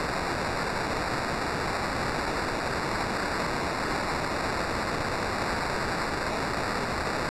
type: noise with sample-and-hold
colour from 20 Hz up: violet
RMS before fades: -29 dBFS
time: 0-7.29 s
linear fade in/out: 0 ms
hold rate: 3150 Hz
effects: low-pass 7000 Hz 12 dB/octave